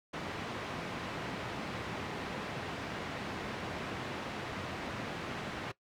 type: band-pass noise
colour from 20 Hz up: pink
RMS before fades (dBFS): -40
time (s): 0.13-5.72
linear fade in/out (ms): 10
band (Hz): 120 to 2900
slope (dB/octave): 12
effects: noise-tail reverb RT60 0.1 s tail -18 dB re dry